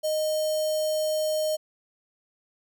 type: tone with notch filter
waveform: square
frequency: 619 Hz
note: D#5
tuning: 9 cents flat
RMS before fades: -26 dBFS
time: 0.03-1.57 s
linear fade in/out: 20 ms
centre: 1900 Hz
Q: 0.68
effects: none